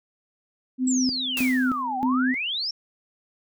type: tone with tremolo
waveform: sine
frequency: 256.1 Hz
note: C4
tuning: 37 cents flat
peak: -20 dBFS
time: 0.78-2.36 s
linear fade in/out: 50 ms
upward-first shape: square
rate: 1.6 Hz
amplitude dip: 80%
type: exponential two-way sweep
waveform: sine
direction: down then up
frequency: 7902 to 746 to 5590 Hz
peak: -25 dBFS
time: 0.87-2.71 s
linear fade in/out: 5 ms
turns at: 1.98 s
type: noise with exponential decay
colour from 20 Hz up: white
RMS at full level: -29 dBFS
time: 1.37-1.83 s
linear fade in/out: 1 ms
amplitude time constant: 100 ms
effects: none